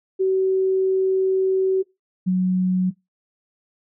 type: tone pair in turn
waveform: sine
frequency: 379.5 / 184.24 Hz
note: F#4 / F#3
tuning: +44 / -7 cents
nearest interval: octave + minor second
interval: 1251 cents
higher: first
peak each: -16 dBFS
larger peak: neither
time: 0.19-1.83 / 2.26-2.91 s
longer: first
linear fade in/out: 20 ms
effects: noise-tail reverb RT60 0.2 s tail -21 dB re dry